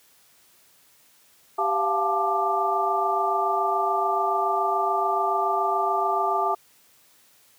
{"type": "tone cluster", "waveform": "sine", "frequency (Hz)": [392.5, 688, 715, 872, 1185], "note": ["G4", "F5", "F5", "A5", "D6"], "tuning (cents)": [2, -26, 41, -16, 15], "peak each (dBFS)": [-29, -27, -32, -26, -25], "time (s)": [1.58, 6.55], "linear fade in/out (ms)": 10, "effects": ["white hiss -58 dBFS RMS until 7.58 s", "high-pass 80 Hz 12 dB/octave"]}